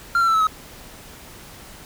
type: tone with pitch steps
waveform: triangle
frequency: 1383 / 1355.3 / 1328.2 / 1301.6 / 1275.6 Hz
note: F6 / E6 / E6 / E6 / D#6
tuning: -17 / +48 / +13 / -22 / +43 cents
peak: -13 dBFS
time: 0.15-0.47 s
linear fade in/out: 2 ms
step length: 64 ms
effects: pink hiss -42 dBFS RMS until 1.85 s